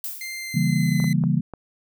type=noise with exponential decay; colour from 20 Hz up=violet; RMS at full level=-28 dBFS; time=0.04-0.6 s; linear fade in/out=2 ms; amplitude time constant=120 ms
type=tone with pitch glide; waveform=sawtooth; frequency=2093 to 2032 Hz; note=C7 to B6; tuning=0 to +49 cents; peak=-27 dBFS; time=0.21-1.13 s; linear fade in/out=2 ms; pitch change=-51 cents; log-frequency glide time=0.38-0.99 s
type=chord; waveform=sine; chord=C# diminished seventh; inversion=none; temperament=equal; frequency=138.59 / 164.81 / 196 / 233.1 Hz; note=C#3 / E3 / G3 / Bb3; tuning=0 / 0 / 0 / 0 cents; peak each=-23 / -21 / -25 / -26 dBFS; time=0.54-1.41 s; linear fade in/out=10 ms
type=clicks; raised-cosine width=1 ms; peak=-21 dBFS; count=4; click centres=1.001 / 1.042 / 1.238 / 1.537 s
effects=none